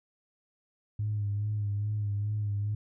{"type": "tone with vibrato", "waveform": "sine", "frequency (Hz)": 103.83, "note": "G#2", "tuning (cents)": 0, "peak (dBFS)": -27, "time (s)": [0.99, 2.75], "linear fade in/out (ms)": 5, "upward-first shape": "sine", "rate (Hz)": 2.4, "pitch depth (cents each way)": 40, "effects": ["tanh soft clip ceiling -23 dBFS"]}